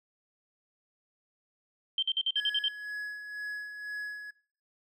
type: tone bursts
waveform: sine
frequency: 3136 Hz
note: G7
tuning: in tune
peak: -25 dBFS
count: 8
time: 1.98-2.683 s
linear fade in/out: 2 ms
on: 45 ms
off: 49 ms
type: tone with tremolo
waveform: triangle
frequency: 1684 Hz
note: G#6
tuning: 24 cents sharp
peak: -32 dBFS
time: 2.36-4.31 s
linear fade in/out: 10 ms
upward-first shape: sine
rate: 2 Hz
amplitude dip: 55%
effects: noise-tail reverb RT60 0.5 s tail -22 dB re dry